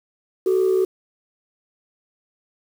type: tone pair together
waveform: sine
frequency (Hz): 376.3 / 440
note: F#4 / A4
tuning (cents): +29 / 0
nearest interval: minor third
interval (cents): 271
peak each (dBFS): -15 / -21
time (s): 0.46-0.85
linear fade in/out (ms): 5
effects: tanh soft clip ceiling -11 dBFS + 7-bit